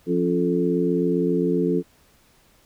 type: harmonic tone with a mistuned harmonic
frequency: 87.5 Hz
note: F2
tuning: 4 cents sharp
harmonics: 2 / 3 / 4 / 5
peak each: -24 / -24 / -24 / -24 dBFS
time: 0.06-1.83 s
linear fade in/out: 50 ms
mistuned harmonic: 3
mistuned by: +53 cents
effects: pink hiss -58 dBFS RMS until 2.65 s